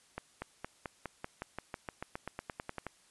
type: accelerating click train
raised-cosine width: 0.5 ms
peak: -23 dBFS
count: 19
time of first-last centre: 0.18-2.867 s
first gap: 240 ms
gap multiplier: 0.94
effects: white hiss -65 dBFS RMS until 3.1 s + resampled to 24000 Hz